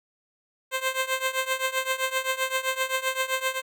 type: tone with tremolo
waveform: 10% pulse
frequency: 523.3 Hz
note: C5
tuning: in tune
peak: -13 dBFS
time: 0.71-3.62 s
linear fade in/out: 50 ms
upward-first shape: triangle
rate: 7.7 Hz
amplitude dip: 90%
effects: none